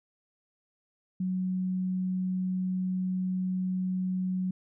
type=tone; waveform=sine; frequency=185 Hz; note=F#3; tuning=in tune; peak=-27 dBFS; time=1.2-4.51 s; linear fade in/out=5 ms; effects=none